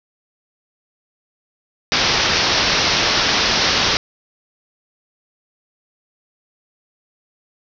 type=low-pass noise; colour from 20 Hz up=white; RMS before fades=-17 dBFS; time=1.92-3.97 s; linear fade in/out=0 ms; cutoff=5800 Hz; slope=96 dB/octave; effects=none